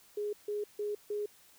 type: tone bursts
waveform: sine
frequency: 415.7 Hz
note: G#4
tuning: 2 cents sharp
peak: -32 dBFS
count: 4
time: 0.17-1.26 s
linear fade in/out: 5 ms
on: 160 ms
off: 150 ms
effects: white hiss -61 dBFS RMS until 1.58 s